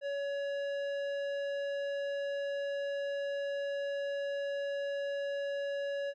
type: tone with tanh clipping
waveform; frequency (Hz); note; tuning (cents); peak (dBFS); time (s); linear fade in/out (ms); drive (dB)
triangle; 563; C#5; +27; -35; 0.01-6.14; 50; 17
effects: none